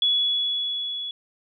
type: tone with level ramp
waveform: sine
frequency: 3389 Hz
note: G#7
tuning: 34 cents sharp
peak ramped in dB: -17 to -29 dBFS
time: 0.02-1.11 s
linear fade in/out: 2 ms
effects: none

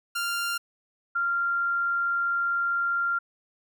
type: tone pair in turn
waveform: sawtooth / sine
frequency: 1393 / 1387.7 Hz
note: F6 / F6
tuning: -5 / -11 cents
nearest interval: unison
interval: 6 cents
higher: first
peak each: -23 dBFS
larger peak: neither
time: 0.15-0.58 / 1.15-3.19 s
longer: second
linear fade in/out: 10 ms
effects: none

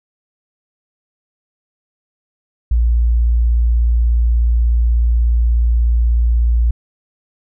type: tone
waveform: sine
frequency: 58.27 Hz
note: A#1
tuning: in tune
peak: -10 dBFS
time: 2.71-6.71 s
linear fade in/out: 5 ms
effects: none

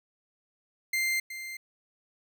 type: tone with echo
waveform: 40% pulse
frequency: 2093 Hz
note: C7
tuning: in tune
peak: -25 dBFS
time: 0.93-1.2 s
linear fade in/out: 5 ms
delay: 370 ms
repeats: 1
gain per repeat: -11 dB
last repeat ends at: 1.57 s
effects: none

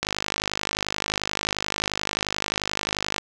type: click train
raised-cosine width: 0.2 ms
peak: -6 dBFS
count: 163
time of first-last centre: 0.03-3.182 s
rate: 51.4 Hz
effects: none

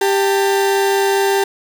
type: tone pair together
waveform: 35% pulse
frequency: 393.6 / 892.3 Hz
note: G4 / A5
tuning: +7 / +24 cents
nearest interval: octave + major second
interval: 1417 cents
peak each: -12 / -19 dBFS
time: 0.01-1.44 s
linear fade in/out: 5 ms
effects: none

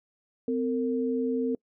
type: tone pair together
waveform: sine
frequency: 256.1 / 455.8 Hz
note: C4 / A#4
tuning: -37 / -39 cents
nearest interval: minor seventh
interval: 998 cents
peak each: -27 / -28 dBFS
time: 0.48-1.55 s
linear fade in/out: 2 ms
effects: noise-tail reverb RT60 0.1 s tail -26 dB re dry

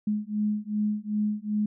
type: beating tone pair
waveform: sine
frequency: 209.2 / 211.8 Hz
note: G#3 / G#3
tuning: +13 / +34 cents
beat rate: 2.6 Hz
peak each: -28 dBFS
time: 0.07-1.66 s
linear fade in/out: 5 ms
effects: none

